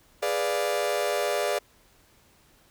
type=chord; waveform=40% pulse; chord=G# diminished seventh; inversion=none; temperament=equal; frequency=415.3 / 493.9 / 587.3 / 698.5 Hz; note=G#4 / B4 / D5 / F5; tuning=0 / 0 / 0 / 0 cents; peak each=-30 / -31 / -27 / -31 dBFS; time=0.22-1.59 s; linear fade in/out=10 ms; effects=pink hiss -60 dBFS RMS until 2.7 s